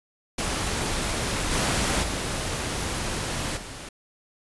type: noise with level steps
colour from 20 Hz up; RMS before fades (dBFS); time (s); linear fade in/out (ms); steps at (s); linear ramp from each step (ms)
pink; -27 / -24 / -29 / -38; 0.38-3.89; 5; 1.5 / 2.02 / 3.56; 20
effects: resampled to 24000 Hz